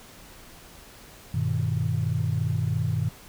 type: chord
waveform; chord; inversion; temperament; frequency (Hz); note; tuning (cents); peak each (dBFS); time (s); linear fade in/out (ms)
sine; G augmented; none; equal with one note detuned; 98 / 121.14 / 155.56; G2 / B2 / D#3; 0 / -33 / 0; -27 / -26 / -27; 1.34-3.09; 5
effects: tanh soft clip ceiling -15 dBFS + pink hiss -48 dBFS RMS until 3.28 s